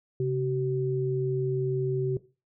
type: tone pair together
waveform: sine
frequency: 133.9 / 379.8 Hz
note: C3 / F#4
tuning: +40 / +45 cents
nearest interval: octave + tritone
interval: 1805 cents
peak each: -27 dBFS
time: 0.2-2.17 s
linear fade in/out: 2 ms
effects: noise-tail reverb RT60 0.3 s tail -17 dB re dry